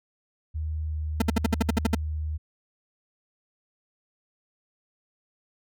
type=tone with pitch glide; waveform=sine; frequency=77.78 to 77.02 Hz; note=D#2 to D#2; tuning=0 to -17 cents; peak=-27 dBFS; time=0.54-2.38 s; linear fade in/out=20 ms; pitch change=-17 cents; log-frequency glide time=0.86-0.94 s
type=tone bursts; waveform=40% pulse; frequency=224.6 Hz; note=A3; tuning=36 cents sharp; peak=-18 dBFS; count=10; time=1.2-1.949 s; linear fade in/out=5 ms; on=20 ms; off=61 ms
effects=none